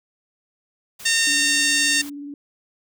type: noise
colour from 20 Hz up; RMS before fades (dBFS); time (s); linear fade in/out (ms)
white; -39; 0.99-2.1; 10
type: harmonic tone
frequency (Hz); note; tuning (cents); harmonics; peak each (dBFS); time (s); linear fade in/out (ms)
913; A#5; -36; 2 / 3 / 4 / 5 / 6 / 7 / 8 / 9 / 10; -22 / -24 / -25 / -26 / -27 / -27 / -28 / -29 / -29; 1.05-2.02; 10
type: tone with vibrato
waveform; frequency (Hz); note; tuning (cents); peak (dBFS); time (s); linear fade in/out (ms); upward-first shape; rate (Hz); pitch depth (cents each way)
sine; 286.8; D4; -41; -31; 1.27-2.34; 2; square; 19; 21
effects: none